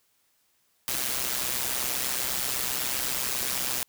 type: noise with amplitude modulation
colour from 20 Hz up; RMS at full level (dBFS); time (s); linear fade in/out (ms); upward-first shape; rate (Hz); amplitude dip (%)
white; -26; 0.88-3.83; 0; sine; 128; 70
effects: white hiss -69 dBFS RMS until 3.88 s